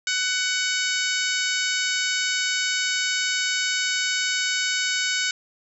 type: harmonic tone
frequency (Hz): 747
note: F#5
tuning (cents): +16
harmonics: 2 / 3 / 4 / 5 / 6 / 7 / 8 / 9 / 10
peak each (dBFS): -27 / -29 / -30 / -31 / -32 / -32 / -33 / -34 / -34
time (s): 0.07-5.31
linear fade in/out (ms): 2
effects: none